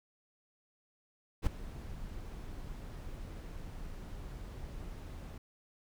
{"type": "noise with ADSR envelope", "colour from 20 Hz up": "brown", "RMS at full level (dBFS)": -28, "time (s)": [1.42, 5.38], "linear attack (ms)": 47, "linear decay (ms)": 7, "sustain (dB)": -16, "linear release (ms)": 4, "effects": []}